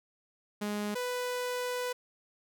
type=tone pair in turn; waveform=sawtooth; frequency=207.7 / 495.7 Hz; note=G#3 / B4; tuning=0 / +6 cents; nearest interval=octave + minor third; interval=1506 cents; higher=second; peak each=-28 dBFS; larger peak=neither; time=0.61-0.95 / 0.95-1.93 s; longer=second; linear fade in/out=10 ms; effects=none